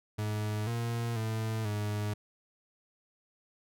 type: tone with pitch steps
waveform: 40% pulse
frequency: 106.2 / 117.1 / 110.8 / 104.7 Hz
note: G#2 / A#2 / A2 / G#2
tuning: +39 / +8 / +13 / +15 cents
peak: -30 dBFS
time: 0.18-2.14 s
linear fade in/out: 10 ms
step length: 490 ms
effects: none